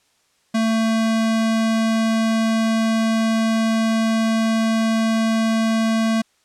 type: tone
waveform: square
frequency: 223.6 Hz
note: A3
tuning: 28 cents sharp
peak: -17 dBFS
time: 0.54-6.22 s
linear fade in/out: 10 ms
effects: white hiss -62 dBFS RMS until 6.44 s + low-pass 8000 Hz 12 dB/octave